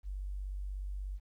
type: tone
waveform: sine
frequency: 48.31 Hz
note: G1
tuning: 25 cents flat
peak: -36 dBFS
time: 0.03-1.2 s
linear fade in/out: 50 ms
effects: 12-bit